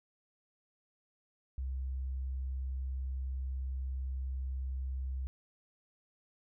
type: tone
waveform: sine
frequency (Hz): 65.5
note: C2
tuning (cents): +2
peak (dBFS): -34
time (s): 1.58-5.27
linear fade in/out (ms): 0
effects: none